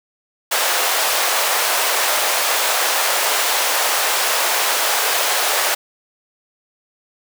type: high-pass noise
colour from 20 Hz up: pink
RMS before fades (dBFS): -18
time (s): 0.51-5.75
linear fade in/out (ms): 10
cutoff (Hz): 550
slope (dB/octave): 24
effects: none